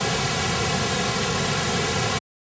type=noise with comb filter; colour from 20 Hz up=pink; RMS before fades=-22 dBFS; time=0-2.19 s; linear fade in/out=10 ms; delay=3.3 ms; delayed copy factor=-1; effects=high-pass 100 Hz 12 dB/octave + resampled to 16000 Hz